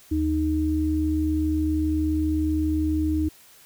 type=tone pair together; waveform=sine; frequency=77.5 / 310 Hz; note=D#2 / D#4; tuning=-6 / -6 cents; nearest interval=2 octaves; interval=2400 cents; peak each=-25 / -22 dBFS; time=0.11-3.29 s; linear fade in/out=10 ms; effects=white hiss -52 dBFS RMS until 3.65 s